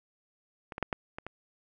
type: clicks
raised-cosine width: 0.5 ms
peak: -25 / -22 / -13 / -15 / -23 / -24 dBFS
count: 6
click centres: 0.722 / 0.781 / 0.827 / 0.928 / 1.185 / 1.266 s
effects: none